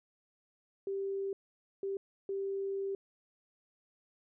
sine tone bursts at uneven times, 392 Hz, G4, in tune, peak -33 dBFS, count 3, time 0.87-1.33 / 1.83-1.97 / 2.29-2.95 s, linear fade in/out 2 ms, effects none

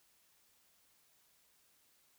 silence, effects white hiss -71 dBFS RMS until 2.18 s

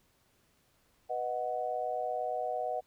sine chord, B major, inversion none, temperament equal, 493.9 / 622.3 / 740 Hz, B4 / D#5 / F#5, 0 / 0 / 0 cents, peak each -38 / -36 / -34 dBFS, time 1.09-2.81 s, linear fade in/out 20 ms, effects pink hiss -70 dBFS RMS until 2.86 s

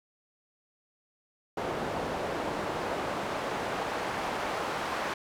pink noise with band-pass filter sweep, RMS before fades -33 dBFS, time 1.57-5.14 s, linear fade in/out 5 ms, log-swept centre 540 to 1000 Hz, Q 0.82, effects none

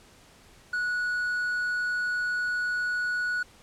triangle tone, 1466 Hz, F#6, 16 cents flat, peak -24 dBFS, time 0.73-3.43 s, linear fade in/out 5 ms, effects pink hiss -55 dBFS RMS until 3.62 s + low-pass 10000 Hz 12 dB/octave

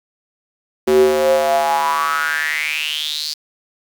square tone with high-pass filter sweep, 75.8 Hz, D#2, 45 cents flat, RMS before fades -17 dBFS, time 0.87-3.34 s, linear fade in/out 10 ms, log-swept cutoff 330 to 4700 Hz, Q 7.6, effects 7-bit

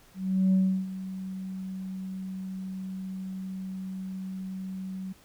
sine tone with ADSR envelope, 188.9 Hz, F#3, 36 cents sharp, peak -17 dBFS, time 0.14-5.13 s, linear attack 390 ms, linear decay 330 ms, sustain -16 dB, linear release 11 ms, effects tanh soft clip ceiling -17 dBFS + pink hiss -58 dBFS RMS until 5.24 s

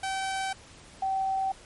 sawtooth / sine tone pair in turn, 770 / 770 Hz, G5 / G5, -31 / -31 cents, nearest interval unison, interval 0 cents, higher neither, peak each -25 dBFS, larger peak neither, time 0.03-0.53 / 1.02-1.52 s, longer neither, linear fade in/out 5 ms, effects pink hiss -51 dBFS RMS until 1.65 s + MP3 48 kbps

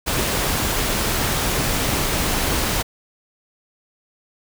pink noise, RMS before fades -21 dBFS, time 0.06-2.83 s, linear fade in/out 20 ms, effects none

